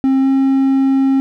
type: tone with pitch glide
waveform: triangle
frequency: 266.7 to 269 Hz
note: C4 to C4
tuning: +33 to +48 cents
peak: -8 dBFS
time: 0.04-1.2 s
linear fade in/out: 0 ms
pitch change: +15 cents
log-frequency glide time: 0.21-0.27 s
effects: none